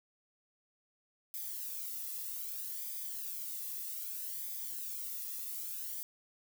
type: noise with flanger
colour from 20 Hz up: violet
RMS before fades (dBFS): -41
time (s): 1.34-6.03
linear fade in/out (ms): 0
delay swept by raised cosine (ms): 0.71 to 1.32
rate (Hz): 0.63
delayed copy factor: -0.6
effects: none